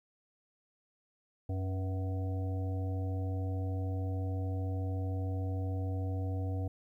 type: harmonic tone with a mistuned harmonic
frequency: 93.4 Hz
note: F#2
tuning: 17 cents sharp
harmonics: 1 / 3 / 5 / 7 / 8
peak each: -32 / -42 / -46 / -49 / -50 dBFS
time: 1.49-6.68 s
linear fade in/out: 5 ms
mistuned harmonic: 5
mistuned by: +56 cents
effects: 12-bit